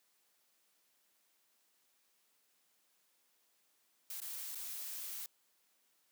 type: noise with dropouts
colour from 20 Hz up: blue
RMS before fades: -44 dBFS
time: 4.1-5.26 s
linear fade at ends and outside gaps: 2 ms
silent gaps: 4.203-4.217 / 4.549-4.554 s
effects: white hiss -75 dBFS RMS until 6.11 s + high-pass 200 Hz 12 dB/octave